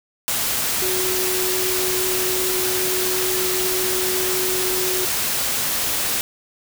sine tone in noise, 370.1 Hz, F#4, in tune, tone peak -24 dBFS, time 0.82-5.05 s, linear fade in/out 0 ms, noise white, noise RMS -22 dBFS, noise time 0.28-6.21 s, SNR -5 dB, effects none

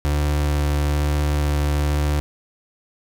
35% pulse tone with vibrato, 73.42 Hz, D2, in tune, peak -16 dBFS, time 0.05-2.2 s, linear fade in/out 0 ms, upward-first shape sine, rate 1.1 Hz, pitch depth 8 cents each way, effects none

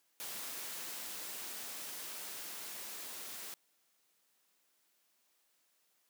white noise with level ramp, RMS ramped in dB -43 to -46 dBFS, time 0.2-3.54 s, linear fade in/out 0 ms, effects white hiss -75 dBFS RMS until 6.09 s + high-pass 200 Hz 12 dB/octave

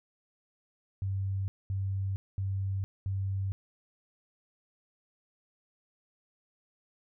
sine tone bursts, 97 Hz, G2, 18 cents flat, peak -29 dBFS, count 4, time 1.02-3.52 s, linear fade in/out 0 ms, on 460 ms, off 220 ms, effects none

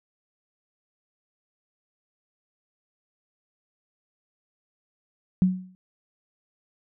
sine tone with exponential decay, 184.8 Hz, F#3, 2 cents flat, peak -13 dBFS, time 5.42-5.75 s, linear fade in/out 0 ms, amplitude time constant 70 ms, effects none

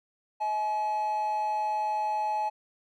triangle tone pair together, 638 / 850.7 Hz, D#5 / G#5, +43 / +41 cents, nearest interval perfect fourth, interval 498 cents, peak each -35 / -24 dBFS, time 0.4-2.5 s, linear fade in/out 20 ms, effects tanh soft clip ceiling -19 dBFS

